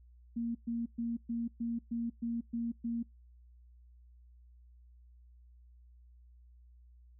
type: tone bursts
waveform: sine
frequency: 233.1 Hz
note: A#3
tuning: in tune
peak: -32 dBFS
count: 9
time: 0.36-3.03 s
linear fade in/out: 10 ms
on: 190 ms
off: 120 ms
effects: noise-tail reverb RT60 0.2 s tail -25 dB re dry + added 60 Hz sine -56 dBFS peak until 7.19 s